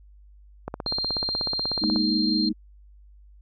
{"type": "click train", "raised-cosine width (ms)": 1, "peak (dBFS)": -16, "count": 22, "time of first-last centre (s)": [0.68, 1.96], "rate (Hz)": 16.4}
{"type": "tone", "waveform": "sine", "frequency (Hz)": 4186, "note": "C8", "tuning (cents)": 0, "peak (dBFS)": -25, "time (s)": [0.86, 2.49], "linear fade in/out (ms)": 5}
{"type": "chord", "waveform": "sine", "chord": "Ab suspended second", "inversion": "none", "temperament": "equal", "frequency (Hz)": [207.7, 233.1, 311.1], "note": ["Ab3", "Bb3", "Eb4"], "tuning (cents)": [0, 0, 0], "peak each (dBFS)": [-26, -27, -25], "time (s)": [1.81, 2.53], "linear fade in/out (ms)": 20}
{"effects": ["added 50 Hz sine -48 dBFS peak until 3.41 s"]}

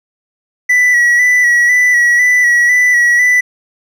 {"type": "tone with vibrato", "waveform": "triangle", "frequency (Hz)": 1954, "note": "B6", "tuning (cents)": -19, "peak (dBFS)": -5, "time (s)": [0.69, 3.41], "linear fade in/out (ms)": 10, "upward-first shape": "square", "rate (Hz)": 2, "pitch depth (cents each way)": 27, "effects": []}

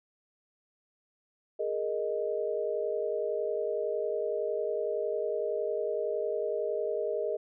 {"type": "chord", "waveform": "sine", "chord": "Ab suspended second", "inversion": "none", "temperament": "equal", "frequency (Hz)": [415.3, 466.2, 622.3], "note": ["Ab4", "Bb4", "Eb5"], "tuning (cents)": [0, 0, 0], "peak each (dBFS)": -33, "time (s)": [1.59, 7.37], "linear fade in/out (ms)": 10, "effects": []}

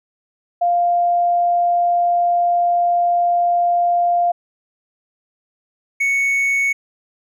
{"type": "tone pair in turn", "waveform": ["sine", "triangle"], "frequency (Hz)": [698.5, 2218], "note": ["F5", "C#7"], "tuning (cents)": [0, 0], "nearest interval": "octave + minor sixth", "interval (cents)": 2000, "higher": "second", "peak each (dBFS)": [-13, -13], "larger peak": "neither", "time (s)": [[0.61, 4.32], [6, 6.73]], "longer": "first", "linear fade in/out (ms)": 10, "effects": []}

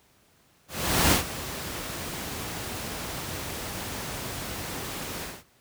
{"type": "noise with ADSR envelope", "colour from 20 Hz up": "pink", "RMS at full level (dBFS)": -19, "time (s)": [0.68, 5.44], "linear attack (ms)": 440, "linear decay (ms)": 110, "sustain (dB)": -15, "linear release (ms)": 220, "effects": ["pink hiss -62 dBFS RMS until 5.6 s", "high-pass 60 Hz 12 dB/octave"]}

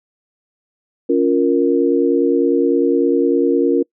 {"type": "chord", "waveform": "sine", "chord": "Bb minor", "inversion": "first", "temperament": "just", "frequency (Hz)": [279.7, 349.6, 466.2], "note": ["Db4", "F4", "Bb4"], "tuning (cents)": [16, 2, 0], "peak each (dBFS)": -16, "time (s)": [1.09, 3.83], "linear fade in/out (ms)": 10, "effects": ["noise-tail reverb RT60 0.1 s tail -25 dB re dry"]}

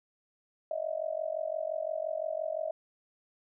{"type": "tone with amplitude modulation", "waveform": "sine", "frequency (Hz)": 635, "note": "D#5", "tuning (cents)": 35, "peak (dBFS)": -27, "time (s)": [0.71, 2.71], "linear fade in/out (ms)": 2, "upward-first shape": "sine", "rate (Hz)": 45.8, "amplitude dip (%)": 95, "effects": []}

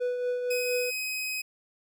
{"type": "tone with tremolo", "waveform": "triangle", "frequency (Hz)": 493.9, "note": "B4", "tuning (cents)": 0, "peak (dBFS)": -23, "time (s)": [0, 0.91], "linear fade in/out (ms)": 20, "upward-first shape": "triangle", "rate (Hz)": 4.3, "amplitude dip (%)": 45}
{"type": "tone", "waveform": "sawtooth", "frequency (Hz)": 2525, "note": "D#7", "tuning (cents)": 25, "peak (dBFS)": -27, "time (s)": [0.5, 1.42], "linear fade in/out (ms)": 10}
{"effects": []}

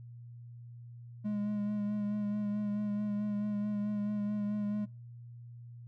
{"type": "tone with vibrato", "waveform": "triangle", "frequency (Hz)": 207.7, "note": "G#3", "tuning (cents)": 0, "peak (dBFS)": -29, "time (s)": [1.24, 4.86], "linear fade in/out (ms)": 20, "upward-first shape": "sine", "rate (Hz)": 4.6, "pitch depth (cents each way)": 21, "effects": ["noise-tail reverb RT60 0.4 s tail -25 dB re dry", "added 119 Hz sine -46 dBFS peak until 5.87 s"]}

